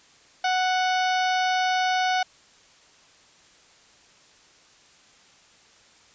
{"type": "harmonic tone with a mistuned harmonic", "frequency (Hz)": 740, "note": "F#5", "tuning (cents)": 0, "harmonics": [1, 2, 3, 4, 5, 6, 7, 8], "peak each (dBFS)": [-22, -28, -32, -34, -36, -38, -39, -40], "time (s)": [0.44, 2.23], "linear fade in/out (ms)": 5, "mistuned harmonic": 5, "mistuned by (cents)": -21, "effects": ["white hiss -55 dBFS RMS until 6.14 s", "resampled to 16000 Hz"]}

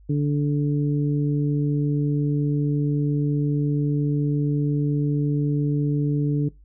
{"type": "harmonic tone", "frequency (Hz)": 145.6, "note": "D3", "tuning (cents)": -15, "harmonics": [1, 2, 3], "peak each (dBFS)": [-20, -24, -32], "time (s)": [0.09, 6.49], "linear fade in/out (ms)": 10, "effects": ["noise-tail reverb RT60 0.2 s tail -21 dB re dry", "added 50 Hz sine -47 dBFS peak until 6.64 s"]}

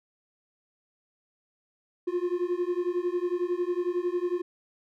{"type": "beating tone pair", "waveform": "triangle", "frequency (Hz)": [349.2, 360.2], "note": ["F4", "F#4"], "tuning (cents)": [0, -46], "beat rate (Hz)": 11, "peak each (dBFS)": -27, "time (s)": [2.07, 4.42], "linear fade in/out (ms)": 10, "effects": []}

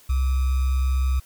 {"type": "tone with sample-and-hold", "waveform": "sine", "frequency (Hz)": 65.4, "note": "C2", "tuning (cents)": 0, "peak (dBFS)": -18, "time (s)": [0.09, 1.2], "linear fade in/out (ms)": 10, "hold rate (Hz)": 1225, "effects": ["white hiss -53 dBFS RMS until 1.25 s"]}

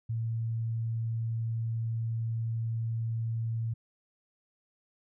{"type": "tone", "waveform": "sine", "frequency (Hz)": 113.9, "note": "A#2", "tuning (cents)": -40, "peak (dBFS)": -29, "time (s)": [0.09, 3.74], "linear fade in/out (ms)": 10, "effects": []}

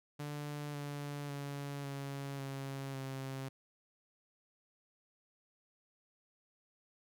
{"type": "tone with pitch steps", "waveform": "sawtooth", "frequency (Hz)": [146.83, 144.22, 141.66, 139.15, 136.68, 134.26], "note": ["D3", "D3", "C#3", "C#3", "C#3", "C3"], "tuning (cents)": [0, -31, 38, 7, -24, 45], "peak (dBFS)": -36, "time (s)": [0.19, 3.49], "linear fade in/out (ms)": 10, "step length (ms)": 550, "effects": []}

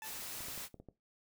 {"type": "tone with exponential decay", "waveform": "20% pulse", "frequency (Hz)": 876, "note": "A5", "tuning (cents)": -8, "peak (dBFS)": -39, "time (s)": [0.02, 0.29], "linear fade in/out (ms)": 1, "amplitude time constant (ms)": 58}
{"type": "noise", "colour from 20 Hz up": "white", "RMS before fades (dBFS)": -44, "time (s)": [0.02, 0.69], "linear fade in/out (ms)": 50}
{"type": "clicks", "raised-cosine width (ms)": 2, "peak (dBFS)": -37, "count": 6, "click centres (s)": [0.406, 0.484, 0.577, 0.743, 0.8, 0.887]}
{"effects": ["noise-tail reverb RT60 0.2 s tail -17 dB re dry"]}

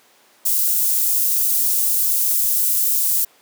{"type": "high-pass noise", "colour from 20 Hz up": "white", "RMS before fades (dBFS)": -18, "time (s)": [0.45, 3.25], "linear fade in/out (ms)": 10, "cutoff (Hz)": 9800, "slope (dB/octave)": 12, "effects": ["pink hiss -53 dBFS RMS until 3.41 s", "high-pass 400 Hz 12 dB/octave"]}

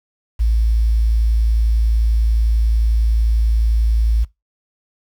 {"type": "tone with quantisation", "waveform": "sine", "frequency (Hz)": 55.6, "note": "A1", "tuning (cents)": 19, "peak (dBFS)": -12, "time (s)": [0.39, 4.25], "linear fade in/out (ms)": 20, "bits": 7, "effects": ["noise-tail reverb RT60 0.2 s tail -21 dB re dry"]}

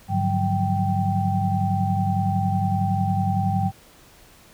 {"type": "tone cluster", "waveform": "sine", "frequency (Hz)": [101.1, 146.1, 176.8, 187.7, 780], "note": ["G#2", "D3", "F3", "F#3", "G5"], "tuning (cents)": [-46, -9, 22, 25, -9], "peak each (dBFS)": [-23, -30, -28, -26, -25], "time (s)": [0.08, 3.72], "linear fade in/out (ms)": 50, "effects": ["pink hiss -51 dBFS RMS until 4.53 s"]}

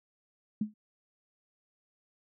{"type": "tone with exponential decay", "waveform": "sine", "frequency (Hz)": 212.4, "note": "G#3", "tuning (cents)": 39, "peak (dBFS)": -24, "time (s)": [0.61, 0.74], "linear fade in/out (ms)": 5, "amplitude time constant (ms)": 27, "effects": []}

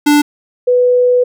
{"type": "tone pair in turn", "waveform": ["square", "sine"], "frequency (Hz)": [293.7, 495], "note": ["D4", "B4"], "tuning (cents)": [0, 4], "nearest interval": "major sixth", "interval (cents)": 904, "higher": "second", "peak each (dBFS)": -7, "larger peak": "neither", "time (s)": [[0.06, 0.22], [0.67, 1.24]], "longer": "second", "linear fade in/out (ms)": 10, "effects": []}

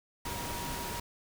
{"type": "tone in noise", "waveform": "sine", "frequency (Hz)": 951, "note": "A#5", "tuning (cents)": 34, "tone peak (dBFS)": -41, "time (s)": [0.25, 1], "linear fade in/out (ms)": 5, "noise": "pink", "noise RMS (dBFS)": -38, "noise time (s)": [0.25, 1], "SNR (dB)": -6, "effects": []}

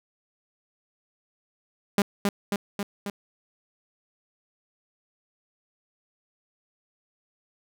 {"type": "tone with echo", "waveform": "sawtooth", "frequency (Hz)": 201.8, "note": "G#3", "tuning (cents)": -49, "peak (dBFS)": -14, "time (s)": [1.98, 2.02], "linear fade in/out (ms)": 2, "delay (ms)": 270, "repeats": 4, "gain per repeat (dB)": -3, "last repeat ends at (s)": 3.1, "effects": []}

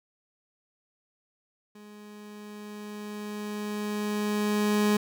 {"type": "tone with level ramp", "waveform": "30% pulse", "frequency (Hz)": 208.9, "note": "G#3", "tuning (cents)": 10, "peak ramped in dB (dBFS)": [-44, -18], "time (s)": [1.75, 4.97], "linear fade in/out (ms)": 5, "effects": []}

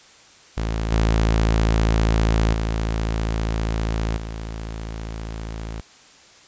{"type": "tone with level steps", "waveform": "sawtooth", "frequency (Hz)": 55, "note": "A1", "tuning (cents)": 0, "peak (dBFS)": [-18, -12, -17, -25], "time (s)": [0.57, 5.81], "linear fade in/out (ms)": 5, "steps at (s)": [0.92, 2.53, 4.17], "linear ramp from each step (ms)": 5, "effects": ["white hiss -49 dBFS RMS until 6.47 s", "resampled to 16000 Hz"]}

